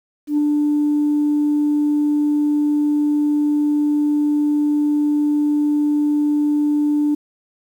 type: tone with ADSR envelope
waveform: sine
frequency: 295.6 Hz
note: D4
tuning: 11 cents sharp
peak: -11 dBFS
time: 0.27-7.15 s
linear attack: 110 ms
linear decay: 5 ms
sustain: -2 dB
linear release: 8 ms
effects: tanh soft clip ceiling -11 dBFS + 8-bit